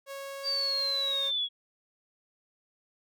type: tone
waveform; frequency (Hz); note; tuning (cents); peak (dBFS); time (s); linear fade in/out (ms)
sawtooth; 551; C#5; -11; -34; 0.06-1.32; 50
type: linear sweep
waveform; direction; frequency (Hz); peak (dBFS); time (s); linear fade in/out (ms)
sine; down; 4699 to 3322; -27; 0.43-1.49; 50
effects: none